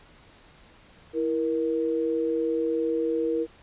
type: tone pair together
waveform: sine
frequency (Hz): 328.7 / 471.5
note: E4 / A#4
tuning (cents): -5 / +20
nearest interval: tritone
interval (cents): 625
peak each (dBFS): -27 / -25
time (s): 1.13-3.47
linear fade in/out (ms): 50
effects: pink hiss -54 dBFS RMS until 3.62 s + resampled to 8000 Hz